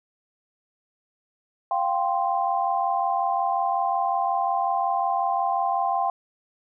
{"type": "chord", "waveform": "sine", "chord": "F suspended second", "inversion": "none", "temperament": "equal", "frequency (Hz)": [698.5, 784, 1046.5], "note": ["F5", "G5", "C6"], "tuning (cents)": [0, 0, 0], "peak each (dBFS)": [-26, -24, -27], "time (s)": [1.71, 6.1], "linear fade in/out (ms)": 2, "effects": []}